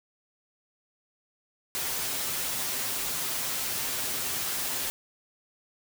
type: noise with comb filter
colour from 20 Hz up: white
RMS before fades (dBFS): -31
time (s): 1.75-4.9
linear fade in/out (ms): 0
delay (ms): 7.7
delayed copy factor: +0.55
effects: none